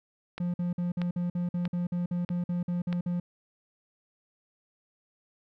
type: click train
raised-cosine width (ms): 0.3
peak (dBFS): -21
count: 5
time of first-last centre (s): 0.38-2.928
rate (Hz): 1.57
type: tone bursts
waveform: triangle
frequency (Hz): 175.8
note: F3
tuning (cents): +12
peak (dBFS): -25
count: 15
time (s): 0.4-3.2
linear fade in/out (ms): 5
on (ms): 140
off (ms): 50
effects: none